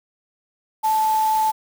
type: tone in noise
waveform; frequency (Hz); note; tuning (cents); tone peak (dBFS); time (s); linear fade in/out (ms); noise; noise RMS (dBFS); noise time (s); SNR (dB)
sine; 873; A5; -14; -16; 0.83-1.52; 20; white; -34; 0.83-1.52; +15
effects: none